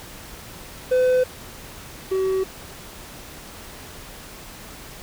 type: tone pair in turn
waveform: triangle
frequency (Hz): 507 / 379.8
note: B4 / F#4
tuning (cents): +45 / +45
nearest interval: perfect fourth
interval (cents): 500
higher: first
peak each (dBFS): -13 / -17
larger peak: first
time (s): 0.91-1.24 / 2.11-2.44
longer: neither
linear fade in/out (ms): 10
effects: pink hiss -40 dBFS RMS until 5.02 s